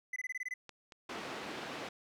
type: tone bursts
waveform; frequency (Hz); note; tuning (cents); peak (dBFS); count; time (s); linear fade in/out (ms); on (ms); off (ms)
triangle; 2014; B6; +33; -34; 8; 0.13-0.54; 5; 32; 22
type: clicks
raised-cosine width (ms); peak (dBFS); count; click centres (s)
0.2; -30 / -34 / -33; 3; 0.693 / 0.922 / 1.127
type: band-pass noise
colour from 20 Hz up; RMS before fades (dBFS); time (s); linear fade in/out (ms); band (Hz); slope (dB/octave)
pink; -43; 1.09-1.89; 5; 260 to 3600; 12
effects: none